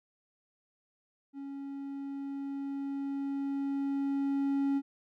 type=tone with level ramp; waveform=triangle; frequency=277.2 Hz; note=C#4; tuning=in tune; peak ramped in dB=-37 to -24 dBFS; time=1.33-4.82 s; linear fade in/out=50 ms; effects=none